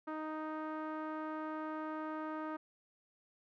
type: tone with low-pass filter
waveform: sawtooth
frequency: 311.1 Hz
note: D#4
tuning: in tune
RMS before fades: -41 dBFS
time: 0.07-2.57 s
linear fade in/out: 10 ms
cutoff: 1300 Hz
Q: 2.4
effects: none